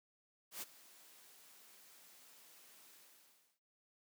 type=noise with ADSR envelope; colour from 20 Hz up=white; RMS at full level=-43 dBFS; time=0.51-3.6 s; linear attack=110 ms; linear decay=24 ms; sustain=-19 dB; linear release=660 ms; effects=noise-tail reverb RT60 0.3 s tail -26 dB re dry + high-pass 200 Hz 12 dB/octave